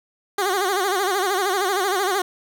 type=tone with vibrato; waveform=15% pulse; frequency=384.3 Hz; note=G4; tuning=34 cents flat; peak=-13 dBFS; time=0.38-2.22 s; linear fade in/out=5 ms; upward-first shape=sine; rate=13 Hz; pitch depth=120 cents each way; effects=none